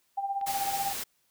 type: tone with tremolo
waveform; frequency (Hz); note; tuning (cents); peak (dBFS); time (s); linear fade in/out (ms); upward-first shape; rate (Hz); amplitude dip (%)
sine; 792; G5; +18; -26; 0.17-0.93; 10; sine; 16; 65
type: click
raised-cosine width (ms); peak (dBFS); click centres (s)
0.3; -33; 0.413
type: noise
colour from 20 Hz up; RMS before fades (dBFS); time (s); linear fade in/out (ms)
white; -35; 0.46-1.04; 10
effects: white hiss -71 dBFS RMS until 1.3 s